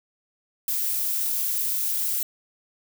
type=noise with amplitude modulation; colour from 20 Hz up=violet; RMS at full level=-24 dBFS; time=0.68-2.23 s; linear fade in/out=2 ms; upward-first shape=sine; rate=273 Hz; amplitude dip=35%; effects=none